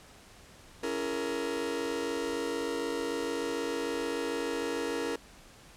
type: chord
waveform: 40% pulse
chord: A# half-diminished seventh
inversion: first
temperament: just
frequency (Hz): 279.7 / 335.6 / 419.5 / 466.2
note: C#4 / E4 / G#4 / A#4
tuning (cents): +16 / +31 / +17 / 0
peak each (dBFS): -37 / -37 / -38 / -33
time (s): 0.83-5.16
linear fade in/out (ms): 5
effects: pink hiss -54 dBFS RMS until 5.76 s + low-pass 10000 Hz 12 dB/octave